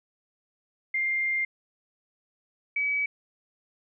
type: tone pair in turn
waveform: sine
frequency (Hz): 2107 / 2281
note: C7 / C#7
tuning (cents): +12 / +49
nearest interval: minor second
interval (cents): 137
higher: second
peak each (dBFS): -24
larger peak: neither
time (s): 0.94-1.45 / 2.76-3.06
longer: first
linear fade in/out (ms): 5
effects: none